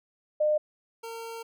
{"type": "tone pair in turn", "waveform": ["sine", "25% pulse"], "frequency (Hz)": [606, 457.1], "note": ["D#5", "A#4"], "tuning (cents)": [-46, -34], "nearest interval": "perfect fourth", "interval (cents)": 488, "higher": "first", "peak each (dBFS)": [-21, -33], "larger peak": "first", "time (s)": [[0.4, 0.58], [1.03, 1.43]], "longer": "second", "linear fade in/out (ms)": 10, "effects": []}